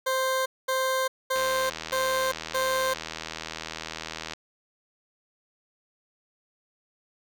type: tone bursts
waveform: 20% pulse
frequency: 523.3 Hz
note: C5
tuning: in tune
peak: -19 dBFS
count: 5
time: 0.06-2.94 s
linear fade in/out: 10 ms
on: 400 ms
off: 220 ms
type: click train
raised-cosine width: 0.2 ms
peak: -16 dBFS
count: 239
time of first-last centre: 1.36-4.335 s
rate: 80 Hz
effects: none